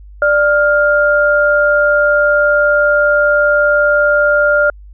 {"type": "tone pair together", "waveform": "sine", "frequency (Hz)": [590, 1404.8], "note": ["D5", "F6"], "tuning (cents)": [8, 10], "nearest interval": "octave + minor third", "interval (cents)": 1502, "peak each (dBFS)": -11, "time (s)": [0.22, 4.7], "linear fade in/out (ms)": 2, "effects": ["added 50 Hz sine -33 dBFS peak until 4.93 s"]}